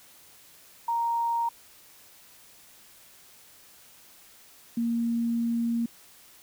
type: tone pair in turn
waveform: sine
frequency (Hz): 932 / 233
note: A#5 / A#3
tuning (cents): -1 / -1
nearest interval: 2 octaves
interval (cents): 2400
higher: first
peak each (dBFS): -24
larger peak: neither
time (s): 0.88-1.49 / 4.77-5.86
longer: second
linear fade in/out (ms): 5
effects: white hiss -54 dBFS RMS until 6.42 s